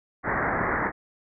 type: low-pass noise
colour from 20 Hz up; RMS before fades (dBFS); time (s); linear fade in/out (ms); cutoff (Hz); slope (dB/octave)
white; -26; 0.23-0.92; 50; 2000; 96
effects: none